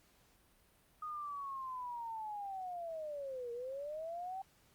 sine linear two-way sweep, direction down then up, 1244.5 to 466.2 to 779 Hz, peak -40 dBFS, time 1.02-4.42 s, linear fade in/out 5 ms, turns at 3.52 s, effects pink hiss -69 dBFS RMS until 4.74 s + Opus 48 kbps

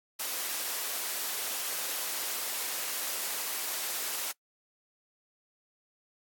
white high-pass noise, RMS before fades -34 dBFS, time 0.19-4.32 s, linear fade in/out 10 ms, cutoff 380 Hz, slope 12 dB/octave, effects noise-tail reverb RT60 0.1 s tail -23 dB re dry + AAC 64 kbps

